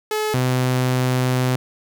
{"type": "tone pair in turn", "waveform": "sawtooth", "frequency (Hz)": [428.5, 127.39], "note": ["A4", "C3"], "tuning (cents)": [-46, -46], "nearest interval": "octave + major sixth", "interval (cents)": 2100, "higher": "first", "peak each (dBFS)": [-16, -13], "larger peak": "second", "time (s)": [[0.11, 0.34], [0.34, 1.56]], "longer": "second", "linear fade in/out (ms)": 2, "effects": []}